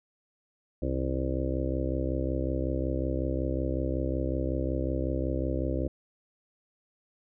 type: harmonic tone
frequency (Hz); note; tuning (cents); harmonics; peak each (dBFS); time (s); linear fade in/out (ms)
65.41; C2; 0; 1 / 2 / 4 / 5 / 6 / 7 / 8 / 9; -31 / -35 / -35 / -34 / -40 / -41 / -36 / -39; 0.82-5.88; 5
effects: none